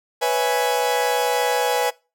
40% pulse chord, C# minor seventh, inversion third, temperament equal, 493.9 / 554.4 / 659.3 / 830.6 Hz, B4 / C#5 / E5 / G#5, 0 / 0 / 0 / 0 cents, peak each -21 / -27 / -27 / -21 dBFS, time 0.21-1.91 s, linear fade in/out 20 ms, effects noise-tail reverb RT60 0.3 s tail -23 dB re dry

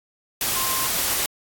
sine tone in noise, 1053 Hz, C6, 11 cents sharp, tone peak -28 dBFS, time 0.56-0.87 s, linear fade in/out 2 ms, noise white, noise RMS -23 dBFS, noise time 0.41-1.26 s, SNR -8 dB, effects AAC 64 kbps

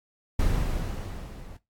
brown noise with level ramp, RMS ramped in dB -23 to -43 dBFS, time 0.39-1.57 s, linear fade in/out 5 ms, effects noise-tail reverb RT60 0.2 s tail -18 dB re dry + AAC 64 kbps

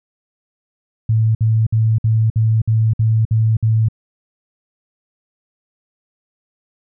sine tone bursts, 111 Hz, A2, 16 cents sharp, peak -11 dBFS, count 9, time 1.09-3.886 s, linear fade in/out 5 ms, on 260 ms, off 57 ms, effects none

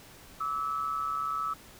sine tone pair together, 1158.9 / 1300 Hz, D6 / E6, -23 / -24 cents, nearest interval major second, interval 199 cents, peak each -36 / -30 dBFS, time 0.4-1.54 s, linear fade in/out 10 ms, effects pink hiss -52 dBFS RMS until 1.79 s

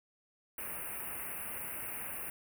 white band-stop noise, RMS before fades -41 dBFS, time 0.58-2.3 s, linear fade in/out 2 ms, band 2800 to 9100 Hz, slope 96 dB/octave, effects none

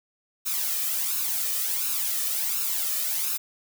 blue noise with flanger, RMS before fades -27 dBFS, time 0.45-3.38 s, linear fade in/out 20 ms, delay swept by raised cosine 0.75 to 1.68 ms, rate 1.4 Hz, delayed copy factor +0.65, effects none

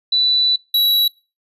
sine / square tone pair in turn, 3971 / 3912 Hz, B7 / B7, +9 / -17 cents, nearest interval unison, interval 26 cents, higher first, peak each -13 dBFS, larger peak neither, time 0.12-0.56 / 0.74-1.08 s, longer first, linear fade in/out 5 ms, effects noise-tail reverb RT60 0.3 s tail -22 dB re dry + resampled to 32000 Hz

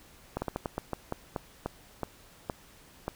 slowing click train, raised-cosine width 1 ms, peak -17 dBFS, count 13, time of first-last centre 0.37-3.08 s, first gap 50 ms, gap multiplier 1.25, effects pink hiss -56 dBFS RMS until 3.15 s

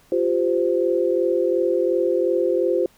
sine chord, F suspended second, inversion none, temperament equal with one note detuned, 349.2 / 392 / 517.5 Hz, F4 / G4 / C5, 0 / 0 / -19 cents, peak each -21 / -23 / -21 dBFS, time 0.12-2.86 s, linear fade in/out 2 ms, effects pink hiss -56 dBFS RMS until 2.97 s

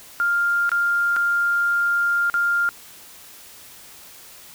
sine tone with dropouts, 1400 Hz, F6, 4 cents sharp, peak -17 dBFS, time 0.2-2.69 s, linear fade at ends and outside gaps 0 ms, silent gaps 0.693-0.717 / 1.162-1.166 / 2.299-2.341 s, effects white hiss -44 dBFS RMS until 4.54 s

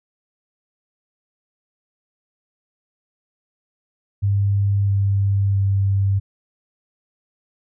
sine tone with pitch steps, 100 / 99.14 / 98.28 Hz, G2 / G2 / G2, +35 / +20 / +5 cents, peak -15 dBFS, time 4.22-6.2 s, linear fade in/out 20 ms, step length 660 ms, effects none

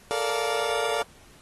30% pulse chord, Bb major seventh, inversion third, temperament just, 437 / 466.2 / 582.7 / 699.2 Hz, A4 / Bb4 / D5 / F5, -12 / 0 / -14 / +2 cents, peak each -28 dBFS, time 0.11-1.02 s, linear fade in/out 0 ms, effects pink hiss -54 dBFS RMS until 1.41 s + AAC 32 kbps

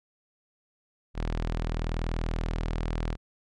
sawtooth tone, 40.49 Hz, E1, 30 cents flat, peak -24 dBFS, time 1.14-3.17 s, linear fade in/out 50 ms, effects low-pass 5000 Hz 12 dB/octave

